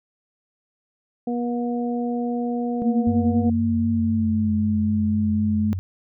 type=harmonic tone; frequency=240.2 Hz; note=B3; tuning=48 cents flat; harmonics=1 / 2 / 3; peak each=-23 / -29 / -32 dBFS; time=1.27-3.5 s; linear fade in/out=5 ms
type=tone with pitch glide; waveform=sine; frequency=230 to 213.4 Hz; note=A#3 to G#3; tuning=-23 to +47 cents; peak=-19 dBFS; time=2.82-5.73 s; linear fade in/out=0 ms; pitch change=-130 cents; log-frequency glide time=3.92-4.53 s
type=tone with vibrato; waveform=sine; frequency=92.8 Hz; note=F#2; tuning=6 cents sharp; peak=-24 dBFS; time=3.07-5.79 s; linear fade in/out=0 ms; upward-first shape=triangle; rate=3.9 Hz; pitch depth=71 cents each way
effects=none